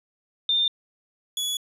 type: tone pair in turn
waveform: sine / sawtooth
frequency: 3607 / 3393 Hz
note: A7 / G#7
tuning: +42 / +36 cents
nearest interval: minor second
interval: 106 cents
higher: first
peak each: -19 / -22 dBFS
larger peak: first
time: 0.49-0.68 / 1.37-1.57 s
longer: second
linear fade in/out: 2 ms
effects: resampled to 32000 Hz